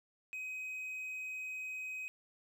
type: tone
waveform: triangle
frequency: 2523 Hz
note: D#7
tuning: 23 cents sharp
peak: -38 dBFS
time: 0.33-2.08 s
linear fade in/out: 0 ms
effects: none